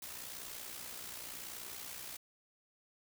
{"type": "noise with amplitude modulation", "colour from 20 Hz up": "white", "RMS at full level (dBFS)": -44, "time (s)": [0.02, 2.17], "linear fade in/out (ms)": 5, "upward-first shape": "sine", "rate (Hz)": 60.9, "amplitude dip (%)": 50, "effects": []}